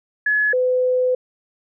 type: tone pair in turn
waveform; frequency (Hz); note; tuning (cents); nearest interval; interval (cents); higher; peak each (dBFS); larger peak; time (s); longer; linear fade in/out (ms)
sine; 1700 / 505.4; G#6 / B4; +40 / +40; octave + major sixth; 2100; first; -15; neither; 0.26-0.53 / 0.53-1.15; second; 5
effects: none